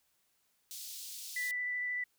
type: high-pass noise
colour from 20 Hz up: pink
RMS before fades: -45 dBFS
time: 0.71-1.51 s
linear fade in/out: 0 ms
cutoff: 3900 Hz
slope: 24 dB/octave
type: tone with vibrato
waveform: sine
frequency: 1980 Hz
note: B6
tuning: 4 cents sharp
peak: -33 dBFS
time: 1.36-2.04 s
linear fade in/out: 5 ms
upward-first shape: triangle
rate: 13 Hz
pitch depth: 12 cents each way
effects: white hiss -75 dBFS RMS until 2.18 s